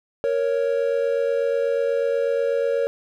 triangle tone pair together, 466.2 / 554.4 Hz, A#4 / C#5, 0 / 0 cents, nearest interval minor third, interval 300 cents, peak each -20 dBFS, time 0.24-2.87 s, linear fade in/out 0 ms, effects none

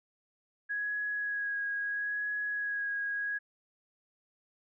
sine tone with vibrato, 1661.2 Hz, G#6, in tune, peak -31 dBFS, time 0.69-3.39 s, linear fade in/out 20 ms, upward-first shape sine, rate 0.75 Hz, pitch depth 17 cents each way, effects none

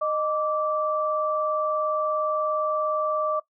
sine tone pair together, 616.9 / 1166 Hz, D#5 / D6, -15 / -13 cents, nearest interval major seventh, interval 1102 cents, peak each -25 dBFS, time 0.01-3.4 s, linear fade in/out 10 ms, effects noise-tail reverb RT60 0.1 s tail -18 dB re dry

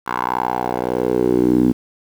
10% pulse tone with band-pass filter sweep, 61.74 Hz, B1, in tune, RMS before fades -18 dBFS, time 0.06-1.73 s, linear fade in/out 20 ms, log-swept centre 1200 to 260 Hz, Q 3.5, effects 7-bit

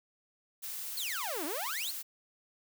blue noise, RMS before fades -40 dBFS, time 0.62-2.03 s, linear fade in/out 20 ms
sawtooth exponential two-way sweep, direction down then up, 4572 to 277.2 to 4572 Hz, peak -32 dBFS, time 0.97-1.91 s, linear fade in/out 5 ms, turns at 1.45 s
effects none

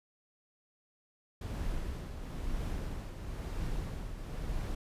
brown noise with tremolo, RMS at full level -35 dBFS, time 1.41-4.75 s, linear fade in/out 5 ms, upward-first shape triangle, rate 1 Hz, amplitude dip 55%, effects resampled to 32000 Hz

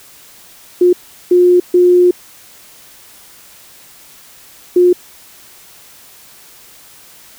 sine tone bursts at uneven times, 357.1 Hz, F4, 39 cents sharp, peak -5 dBFS, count 4, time 0.81-0.93 / 1.31-1.6 / 1.74-2.11 / 4.76-4.93 s, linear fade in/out 5 ms, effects white hiss -41 dBFS RMS until 7.38 s

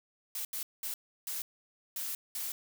blue noise bursts at uneven times, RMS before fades -37 dBFS, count 6, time 0.35-0.45 / 0.53-0.63 / 0.83-0.94 / 1.27-1.42 / 1.96-2.15 / 2.35-2.52 s, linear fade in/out 2 ms, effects none

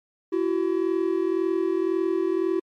triangle tone pair together, 336.2 / 378.1 Hz, E4 / F#4, +34 / +38 cents, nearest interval major second, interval 204 cents, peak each -22 dBFS, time 0.32-2.6 s, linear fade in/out 10 ms, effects MP3 64 kbps

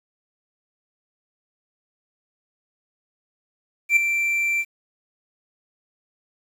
triangle tone with ADSR envelope, 2349 Hz, D7, in tune, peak -9 dBFS, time 3.89-4.65 s, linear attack 76 ms, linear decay 5 ms, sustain -9 dB, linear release 50 ms, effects 8-bit

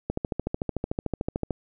click train, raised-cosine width 2 ms, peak -13 dBFS, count 20, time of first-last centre 0.1-1.507 s, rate 13.5 Hz, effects none

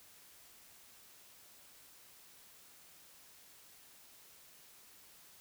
silence, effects white hiss -60 dBFS RMS until 5.4 s

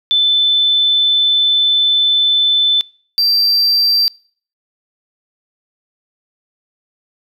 sine / triangle tone pair in turn, 3520 / 4699 Hz, A7 / D8, 0 / 0 cents, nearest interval perfect fourth, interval 500 cents, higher second, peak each -9 / -9 dBFS, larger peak neither, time 0.11-2.81 / 3.18-4.08 s, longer first, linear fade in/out 0 ms, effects noise-tail reverb RT60 0.5 s tail -26 dB re dry

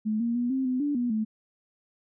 sine tone with pitch steps, 215.6 / 234.3 / 242.2 / 264.4 / 254.3 / 290 / 243 / 217.7 Hz, A3 / A#3 / B3 / C4 / C4 / D4 / B3 / A3, -35 / +9 / -34 / +18 / -49 / -22 / -28 / -18 cents, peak -24 dBFS, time 0.05-1.25 s, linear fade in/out 20 ms, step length 150 ms, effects none

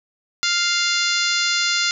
harmonic tone, 698.5 Hz, F5, in tune, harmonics 2 / 3 / 4 / 5 / 6 / 7 / 8 / 9 / 10, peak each -24 / -25 / -27 / -26 / -25 / -25 / -31 / -31 / -30 dBFS, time 0.43-1.91 s, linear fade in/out 0 ms, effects none

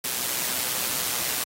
white noise with amplitude modulation, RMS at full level -25 dBFS, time 0.04-1.44 s, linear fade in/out 5 ms, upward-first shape sine, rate 124 Hz, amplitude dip 50%, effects high-pass 100 Hz 12 dB/octave + AAC 48 kbps

